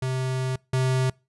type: tone pair in turn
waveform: square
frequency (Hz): 129.9 / 129.9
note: C3 / C3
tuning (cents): -12 / -12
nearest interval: unison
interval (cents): 0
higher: neither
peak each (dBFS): -25 / -21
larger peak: second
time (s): 0.02-0.56 / 0.73-1.1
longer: first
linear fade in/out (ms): 5
effects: noise-tail reverb RT60 0.3 s tail -26 dB re dry + resampled to 24000 Hz